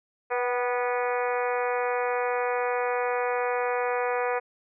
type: harmonic tone with a mistuned harmonic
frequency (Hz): 245.1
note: B3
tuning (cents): -13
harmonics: 2 / 3 / 4 / 5 / 6 / 7 / 8 / 9 / 10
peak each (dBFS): -27 / -31 / -33 / -35 / -37 / -38 / -39 / -40 / -41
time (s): 0.3-4.4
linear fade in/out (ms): 20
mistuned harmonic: 3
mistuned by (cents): +29
effects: none